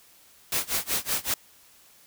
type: noise with tremolo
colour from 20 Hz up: white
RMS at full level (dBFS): -25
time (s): 0.52-1.34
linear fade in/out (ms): 2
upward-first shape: sine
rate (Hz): 5.3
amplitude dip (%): 95
effects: white hiss -56 dBFS RMS until 2.06 s